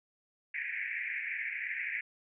white band-pass noise, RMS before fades -37 dBFS, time 0.54-2.01 s, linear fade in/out 5 ms, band 1700 to 2400 Hz, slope 96 dB/octave, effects none

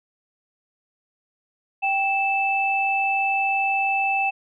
sine tone pair together, 784 / 2637 Hz, G5 / E7, 0 / 0 cents, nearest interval octave + major sixth, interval 2100 cents, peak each -22 dBFS, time 1.82-4.31 s, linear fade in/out 20 ms, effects none

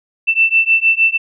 sine beating tone pair, 2666 / 2672.5 Hz, E7 / E7, +19 / +23 cents, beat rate 6.5 Hz, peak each -13 dBFS, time 0.27-1.18 s, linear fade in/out 20 ms, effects none

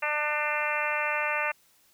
harmonic tone, 298.9 Hz, D4, 31 cents sharp, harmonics 2 / 3 / 4 / 5 / 6 / 7 / 8 / 9, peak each -34 / -34 / -34 / -34 / -34 / -34 / -34 / -34 dBFS, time 0.02-1.52 s, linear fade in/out 10 ms, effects white hiss -63 dBFS RMS until 1.93 s

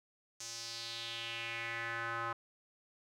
square tone with band-pass filter sweep, 116 Hz, A#2, 8 cents flat, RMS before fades -41 dBFS, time 0.4-2.33 s, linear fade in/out 5 ms, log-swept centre 6300 to 1200 Hz, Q 3.2, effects none

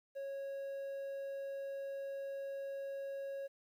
triangle tone, 550 Hz, C#5, 14 cents flat, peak -38 dBFS, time 0.15-3.48 s, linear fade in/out 20 ms, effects 12-bit

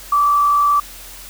sine tone with frequency modulation, 1161 Hz, D6, 20 cents flat, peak -11 dBFS, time 0.12-0.8 s, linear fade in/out 5 ms, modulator 52 Hz, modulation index 0.33, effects added 43 Hz sine -41 dBFS peak until 1.29 s + white hiss -37 dBFS RMS until 1.29 s

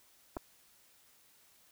clicks, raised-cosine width 1 ms, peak -25 dBFS, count 2, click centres 0.367 / 0.37 s, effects white hiss -65 dBFS RMS until 1.71 s

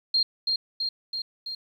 sine tone with echo, 4210 Hz, C8, 10 cents sharp, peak -19 dBFS, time 0.14-0.23 s, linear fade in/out 5 ms, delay 330 ms, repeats 4, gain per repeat -3 dB, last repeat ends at 1.55 s, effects 10-bit

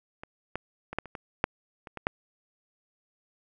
clicks, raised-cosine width 0.5 ms, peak -25 / -16 / -22 / -12 / -28 / -22 / -7 / -27 / -22 / -9 dBFS, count 10, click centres 0.235 / 0.556 / 0.93 / 0.986 / 1.057 / 1.152 / 1.441 / 1.872 / 1.973 / 2.069 s, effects none

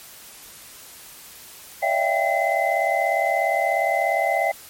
sine tone cluster, 568 / 645 / 685 / 785 / 2043 Hz, C#5 / E5 / F5 / G5 / C7, +42 / -38 / -34 / +2 / -42 cents, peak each -27 / -25 / -24 / -23 / -25 dBFS, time 1.82-4.52 s, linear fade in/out 10 ms, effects white hiss -43 dBFS RMS until 4.69 s + MP3 64 kbps

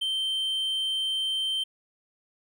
triangle tone, 3120 Hz, G7, 9 cents flat, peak -24 dBFS, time 0.01-1.64 s, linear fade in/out 10 ms, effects none

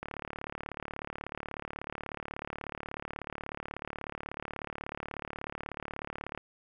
click train, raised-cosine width 0.5 ms, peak -22 dBFS, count 232, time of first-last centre 0.03-6.376 s, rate 36.4 Hz, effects none

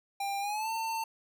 square tone with pitch glide, 796 to 898.7 Hz, G5 to A5, +26 to +36 cents, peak -32 dBFS, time 0.2-1.04 s, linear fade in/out 5 ms, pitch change +210 cents, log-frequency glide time 0.4-0.7 s, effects none

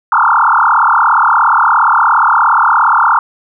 sine tone with frequency modulation, 1145 Hz, D6, 44 cents flat, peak -6 dBFS, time 0.12-3.19 s, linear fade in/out 2 ms, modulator 37.1 Hz, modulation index 7.7, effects none

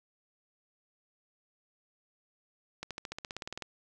accelerating click train, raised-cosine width 0.2 ms, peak -21 dBFS, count 14, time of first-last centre 2.83-3.623 s, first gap 77 ms, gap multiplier 0.96, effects none

